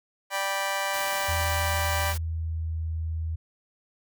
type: chord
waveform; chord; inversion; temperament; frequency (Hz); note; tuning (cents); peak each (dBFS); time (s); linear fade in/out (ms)
20% pulse; G major; second; just; 588 / 784 / 980; D5 / G5 / B5; +2 / 0 / -14; -26; 0.3-2.15; 50
type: noise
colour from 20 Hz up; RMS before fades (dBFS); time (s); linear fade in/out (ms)
white; -37; 0.93-2.18; 10
type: tone with pitch glide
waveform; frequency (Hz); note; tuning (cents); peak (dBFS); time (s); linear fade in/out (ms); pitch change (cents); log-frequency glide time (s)
sine; 82.4 to 80.75; E2 to E2; 0 to -35; -27; 1.28-3.36; 10; -35; 1.56-2.72
effects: none